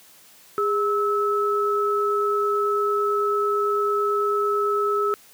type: tone pair together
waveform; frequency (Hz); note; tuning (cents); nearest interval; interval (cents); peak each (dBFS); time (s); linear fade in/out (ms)
sine; 409.7 / 1300.7; G#4 / E6; -24 / -24; octave + minor sixth; 2000; -22; 0.58-5.14; 0
effects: white hiss -51 dBFS RMS until 5.33 s + high-pass 100 Hz 12 dB/octave